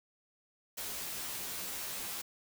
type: noise with comb filter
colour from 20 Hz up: white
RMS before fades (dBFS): -40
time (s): 0.77-2.22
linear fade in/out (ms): 10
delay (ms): 13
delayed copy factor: -0.8
effects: none